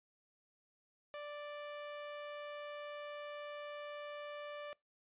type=tone; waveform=sawtooth; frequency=587.3 Hz; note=D5; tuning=in tune; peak=-40 dBFS; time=1.14-4.73 s; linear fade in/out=0 ms; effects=noise-tail reverb RT60 0.2 s tail -24 dB re dry + resampled to 8000 Hz